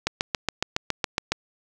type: click train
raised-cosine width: 0.2 ms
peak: -5 dBFS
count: 10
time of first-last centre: 0.07-1.32 s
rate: 7.2 Hz
effects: none